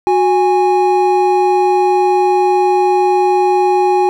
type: tone pair together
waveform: triangle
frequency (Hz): 366.9 / 825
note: F#4 / G#5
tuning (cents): -15 / -12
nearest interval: octave + major second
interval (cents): 1403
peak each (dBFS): -10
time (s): 0.07-4.09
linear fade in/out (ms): 0
effects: none